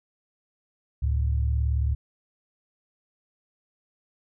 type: tone pair together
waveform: sine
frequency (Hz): 71.33 / 110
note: D2 / A2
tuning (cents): -50 / 0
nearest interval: perfect fifth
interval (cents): 750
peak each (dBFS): -22 / -28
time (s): 1.02-1.95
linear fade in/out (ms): 10
effects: none